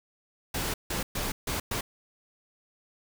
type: noise bursts at uneven times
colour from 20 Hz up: pink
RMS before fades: -31 dBFS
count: 5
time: 0.54-0.74 / 0.9-1.03 / 1.15-1.32 / 1.47-1.6 / 1.71-1.81 s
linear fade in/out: 5 ms
effects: none